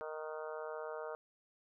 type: harmonic tone with a mistuned harmonic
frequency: 155.56 Hz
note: D#3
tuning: in tune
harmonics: 3 / 4 / 5 / 6 / 7 / 8 / 9 / 10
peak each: -44 / -45 / -53 / -51 / -54 / -51 / -53 / -58 dBFS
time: 0.01-1.15 s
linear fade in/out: 0 ms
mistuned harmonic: 10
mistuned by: -55 cents
effects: none